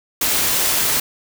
white noise, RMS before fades -18 dBFS, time 0.21-1 s, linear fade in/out 5 ms, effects none

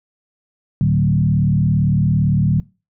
sine tone with frequency modulation, 148.6 Hz, D3, 21 cents sharp, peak -12 dBFS, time 0.81-2.6 s, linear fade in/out 0 ms, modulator 37.7 Hz, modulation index 1.3, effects noise-tail reverb RT60 0.3 s tail -23 dB re dry

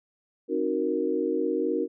sine chord, C half-diminished seventh, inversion none, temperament equal with one note detuned, 267.4 / 311.1 / 370 / 466.2 Hz, C4 / Eb4 / Gb4 / Bb4, +38 / 0 / 0 / 0 cents, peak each -32 / -29 / -29 / -28 dBFS, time 0.48-1.88 s, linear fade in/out 50 ms, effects none

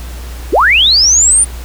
sine linear sweep, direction up, 233.1 to 9397 Hz, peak -5 dBFS, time 0.52-1.45 s, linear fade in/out 20 ms, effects added 60 Hz sine -23 dBFS peak until 1.64 s + pink hiss -33 dBFS RMS until 1.64 s

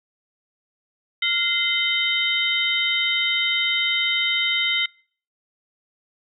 sine tone cluster, 1404 / 2073 / 3073 / 3706 Hz, F6 / C7 / G7 / A#7, +9 / -17 / -35 / -11 cents, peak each -32 / -23 / -23 / -25 dBFS, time 1.22-4.86 s, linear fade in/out 5 ms, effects noise-tail reverb RT60 0.5 s tail -26 dB re dry

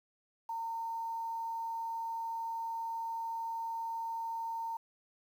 sine tone with quantisation, 913 Hz, A#5, 36 cents flat, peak -35 dBFS, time 0.49-4.77 s, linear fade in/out 5 ms, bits 10, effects none

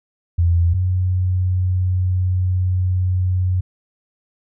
sine tone pair in turn, 85.5 / 91.74 Hz, F2 / F#2, -36 / -14 cents, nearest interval minor second, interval 122 cents, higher second, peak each -12 / -15 dBFS, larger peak first, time 0.38-0.74 / 0.74-3.61 s, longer second, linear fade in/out 10 ms, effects none

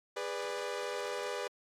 sawtooth chord, G# diminished, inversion none, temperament equal with one note detuned, 409.1 / 493.9 / 587.3 Hz, G#4 / B4 / D5, -26 / 0 / 0 cents, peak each -36 / -35 / -37 dBFS, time 0.16-1.48 s, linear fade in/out 10 ms, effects low-pass 8000 Hz 12 dB/octave + AAC 64 kbps

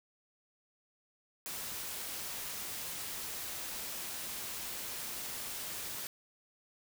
white noise, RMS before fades -41 dBFS, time 1.46-6.07 s, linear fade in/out 0 ms, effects none

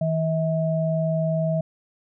sine tone pair together, 160.75 / 643 Hz, E3 / E5, -43 / -43 cents, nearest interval 2 octaves, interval 2400 cents, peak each -22 / -24 dBFS, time 0.01-1.61 s, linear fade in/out 5 ms, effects none

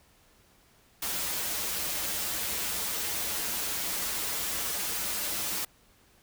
white noise with comb filter, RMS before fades -32 dBFS, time 1.02-5.65 s, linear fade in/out 5 ms, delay 7.8 ms, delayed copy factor -0.6, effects pink hiss -62 dBFS RMS until 6.22 s

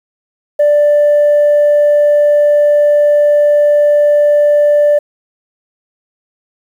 sine tone, 588 Hz, D5, 2 cents sharp, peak -4 dBFS, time 0.59-4.99 s, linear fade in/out 10 ms, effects tanh soft clip ceiling -4 dBFS + 7-bit

